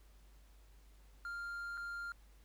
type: tone with dropouts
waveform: triangle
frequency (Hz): 1396.9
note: F6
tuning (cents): 0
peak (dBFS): -39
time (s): 1.25-2.12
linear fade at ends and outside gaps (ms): 1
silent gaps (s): 1.773-1.776
effects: added 50 Hz sine -59 dBFS peak until 2.44 s + pink hiss -70 dBFS RMS until 2.44 s